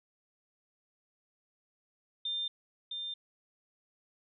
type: tone with echo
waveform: sine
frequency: 3600 Hz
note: A7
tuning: 39 cents sharp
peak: -32 dBFS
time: 2.25-2.48 s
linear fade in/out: 5 ms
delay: 660 ms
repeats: 1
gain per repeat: -4 dB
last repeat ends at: 3.14 s
effects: none